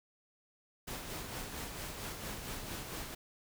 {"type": "noise with tremolo", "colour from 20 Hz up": "pink", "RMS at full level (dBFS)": -41, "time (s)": [0.87, 3.15], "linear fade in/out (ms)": 10, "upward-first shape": "sine", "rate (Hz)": 4.4, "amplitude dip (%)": 40, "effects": []}